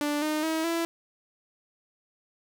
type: tone with pitch steps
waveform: sawtooth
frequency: 293.7 / 306.5 / 319.9 / 333.9 Hz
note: D4 / D#4 / D#4 / E4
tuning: 0 / -26 / +48 / +22 cents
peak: -22 dBFS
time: 0.01-0.85 s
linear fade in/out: 0 ms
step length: 210 ms
effects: none